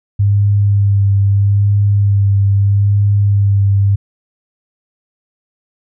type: tone with vibrato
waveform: sine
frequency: 100.5 Hz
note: G2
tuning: 44 cents sharp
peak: -8 dBFS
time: 0.19-3.96 s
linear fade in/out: 10 ms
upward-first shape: sine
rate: 0.78 Hz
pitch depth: 21 cents each way
effects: none